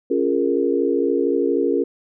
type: chord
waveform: sine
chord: Bb minor seventh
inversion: first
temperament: equal with one note detuned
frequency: 277.2 / 349.2 / 413.2 / 466.2 Hz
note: Db4 / F4 / Ab4 / Bb4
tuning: 0 / 0 / -9 / 0 cents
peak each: -22 dBFS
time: 0.1-1.84 s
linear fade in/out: 10 ms
effects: none